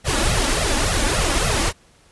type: noise with flanger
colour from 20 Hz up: pink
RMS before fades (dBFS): -19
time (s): 0.04-1.73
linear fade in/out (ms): 50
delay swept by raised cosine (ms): 1.5 to 3.6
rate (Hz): 3.5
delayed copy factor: +0.85
effects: pink hiss -54 dBFS RMS until 2.11 s + resampled to 24000 Hz